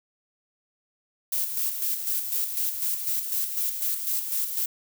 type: noise with tremolo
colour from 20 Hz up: violet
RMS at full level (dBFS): -26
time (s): 1.32-4.66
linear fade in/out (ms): 5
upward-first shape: square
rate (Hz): 4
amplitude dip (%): 50
effects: none